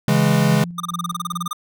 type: chord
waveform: square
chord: C# minor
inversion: none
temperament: equal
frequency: 138.59 / 164.81 / 207.7 Hz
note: C#3 / E3 / G#3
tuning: 0 / 0 / 0 cents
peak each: -19 dBFS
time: 0.08-0.64 s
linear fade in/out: 2 ms
type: tone with tremolo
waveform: sine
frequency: 172.9 Hz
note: F3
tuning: 17 cents flat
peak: -27 dBFS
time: 0.5-1.48 s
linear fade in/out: 5 ms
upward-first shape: square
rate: 2.4 Hz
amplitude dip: 40%
type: tone bursts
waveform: square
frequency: 1214 Hz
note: D#6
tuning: 43 cents flat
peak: -22 dBFS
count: 15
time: 0.78-1.531 s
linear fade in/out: 5 ms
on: 23 ms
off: 29 ms
effects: none